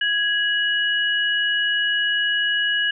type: tone pair together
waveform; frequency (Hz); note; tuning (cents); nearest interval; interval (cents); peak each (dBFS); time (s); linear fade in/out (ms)
sine; 1661.2 / 2916; G#6 / F#7; 0 / -26; minor seventh; 974; -20 / -22; 0.01-2.91; 5
effects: none